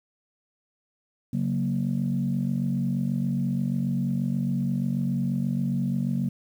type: chord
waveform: sine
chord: F# major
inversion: second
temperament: equal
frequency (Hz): 138.59 / 185 / 233.1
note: C#3 / F#3 / A#3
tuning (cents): 0 / 0 / 0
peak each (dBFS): -27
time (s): 1.33-6.29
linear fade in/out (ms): 5
effects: tanh soft clip ceiling -16 dBFS + 9-bit